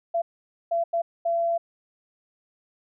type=tone bursts at uneven times; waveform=sine; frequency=677 Hz; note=E5; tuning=46 cents sharp; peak=-21 dBFS; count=4; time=0.14-0.22 / 0.71-0.84 / 0.93-1.02 / 1.25-1.58 s; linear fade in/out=10 ms; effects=none